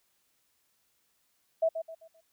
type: tone with echo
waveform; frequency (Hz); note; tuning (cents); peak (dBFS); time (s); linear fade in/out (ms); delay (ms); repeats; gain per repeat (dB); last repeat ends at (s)
sine; 651; E5; -22; -22; 1.62-1.69; 10; 130; 4; -9; 2.21
effects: white hiss -73 dBFS RMS until 2.32 s